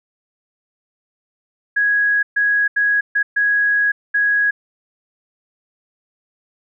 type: tone bursts at uneven times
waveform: sine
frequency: 1661.2 Hz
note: G#6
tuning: in tune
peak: -13 dBFS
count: 6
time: 1.76-2.23 / 2.36-2.68 / 2.76-3.01 / 3.15-3.23 / 3.36-3.92 / 4.14-4.51 s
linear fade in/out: 10 ms
effects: none